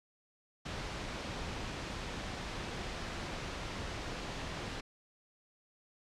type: low-pass noise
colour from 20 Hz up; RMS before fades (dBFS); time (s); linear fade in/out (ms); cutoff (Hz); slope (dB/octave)
pink; -41; 0.65-4.81; 10; 5100; 12
effects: low-pass 9000 Hz 12 dB/octave